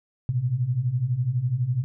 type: beating tone pair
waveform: sine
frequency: 116.54 / 128.54 Hz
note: A#2 / C3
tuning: 0 / -30 cents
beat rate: 12 Hz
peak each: -27 / -23 dBFS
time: 0.29-1.84 s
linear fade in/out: 0 ms
effects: none